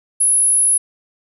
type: tone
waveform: sine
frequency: 10548 Hz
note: E9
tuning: in tune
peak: -11 dBFS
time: 0.2-0.78 s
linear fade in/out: 10 ms
effects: none